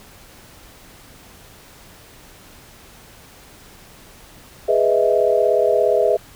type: chord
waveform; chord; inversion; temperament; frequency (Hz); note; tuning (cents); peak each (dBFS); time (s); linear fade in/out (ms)
sine; E major seventh; first; equal; 415.3 / 493.9 / 622.3 / 659.3; G#4 / B4 / D#5 / E5; 0 / 0 / 0 / 0; -19; 4.68-6.17; 10
effects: pink hiss -45 dBFS RMS until 6.35 s